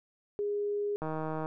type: tone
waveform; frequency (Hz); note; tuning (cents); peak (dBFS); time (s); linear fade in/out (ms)
sine; 410.9; G#4; -18; -29; 0.39-0.96; 0
type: click train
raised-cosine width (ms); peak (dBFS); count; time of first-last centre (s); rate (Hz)
1; -22; 70; 1.02-1.459; 157
effects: none